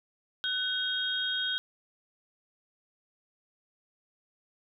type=tone cluster; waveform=sine; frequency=1506 / 3256 / 3727 Hz; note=F#6 / G#7 / A#7; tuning=+30 / -35 / -1 cents; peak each=-33 / -31 / -35 dBFS; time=0.44-1.58 s; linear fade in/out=0 ms; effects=none